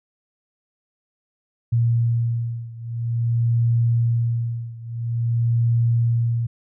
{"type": "beating tone pair", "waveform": "sine", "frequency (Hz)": [116.9, 117.39], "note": ["A#2", "A#2"], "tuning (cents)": [5, 13], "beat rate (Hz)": 0.49, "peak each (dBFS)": [-20, -22], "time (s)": [1.72, 6.47], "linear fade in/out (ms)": 10, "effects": []}